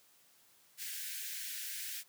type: high-pass noise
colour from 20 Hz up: white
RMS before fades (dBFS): -42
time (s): 0.77-2.04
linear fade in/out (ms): 50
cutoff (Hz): 1500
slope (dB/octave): 96
effects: white hiss -66 dBFS RMS until 2.08 s + high-pass 100 Hz 12 dB/octave